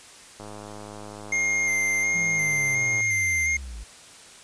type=click train; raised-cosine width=1 ms; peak=-26 dBFS; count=272; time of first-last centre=0.4-3.006 s; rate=104 Hz
type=tone with vibrato; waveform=square; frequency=2111 Hz; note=C7; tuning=15 cents sharp; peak=-22 dBFS; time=1.32-3.57 s; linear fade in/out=5 ms; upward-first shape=square; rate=1.4 Hz; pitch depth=14 cents each way
type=linear sweep; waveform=triangle; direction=down; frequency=174.61 to 50.5 Hz; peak=-32 dBFS; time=2.14-3.84 s; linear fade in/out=10 ms
effects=white hiss -47 dBFS RMS until 4.43 s + resampled to 22050 Hz